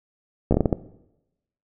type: slowing click train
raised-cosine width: 2 ms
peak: -5 dBFS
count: 7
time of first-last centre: 0.51-0.728 s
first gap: 14 ms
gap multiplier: 1.38
effects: noise-tail reverb RT60 0.9 s tail -17 dB re dry